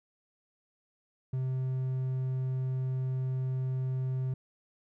triangle tone, 130 Hz, C3, 11 cents flat, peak -27 dBFS, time 1.33-4.34 s, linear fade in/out 5 ms, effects none

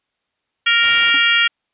harmonic tone, 466.2 Hz, A#4, in tune, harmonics 3 / 4 / 5 / 6 / 7, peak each -18 / -18 / -18 / -18 / -18 dBFS, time 0.66-1.48 s, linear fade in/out 10 ms
white noise, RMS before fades -27 dBFS, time 0.82-1.12 s, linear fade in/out 20 ms
square tone with exponential decay, 282.9 Hz, C#4, 35 cents sharp, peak -27 dBFS, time 1.14-1.24 s, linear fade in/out 2 ms, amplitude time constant 21 ms
effects white hiss -72 dBFS RMS until 1.73 s + resampled to 8000 Hz

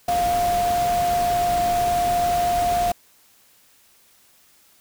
sine tone in noise, 703 Hz, F5, 11 cents sharp, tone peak -18 dBFS, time 0.08-2.92 s, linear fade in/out 5 ms, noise pink, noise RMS -30 dBFS, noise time 0.08-2.92 s, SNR +9 dB, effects white hiss -56 dBFS RMS until 4.8 s

